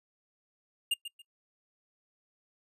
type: tone with echo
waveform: square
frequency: 2819 Hz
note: F7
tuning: 16 cents sharp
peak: -26 dBFS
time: 0.91-0.94 s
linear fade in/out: 5 ms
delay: 140 ms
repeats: 2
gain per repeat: -12 dB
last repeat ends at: 1.22 s
effects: noise-tail reverb RT60 0.1 s tail -24 dB re dry + resampled to 32000 Hz